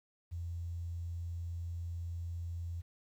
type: tone with quantisation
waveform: sine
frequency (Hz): 85.4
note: F2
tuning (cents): -38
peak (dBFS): -37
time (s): 0.31-2.82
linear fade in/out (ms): 20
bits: 11
effects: none